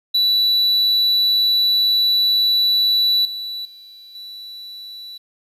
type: tone with level steps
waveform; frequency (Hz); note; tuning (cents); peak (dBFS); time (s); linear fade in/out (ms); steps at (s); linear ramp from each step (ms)
triangle; 3951; B7; 0; -12 / -24 / -38 / -31; 0.14-5.18; 10; 3.25 / 3.65 / 4.15; 2
effects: resampled to 32000 Hz + 9-bit